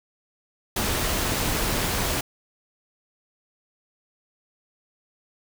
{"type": "noise", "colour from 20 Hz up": "pink", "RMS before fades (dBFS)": -25, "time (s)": [0.76, 2.21], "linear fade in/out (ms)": 5, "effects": []}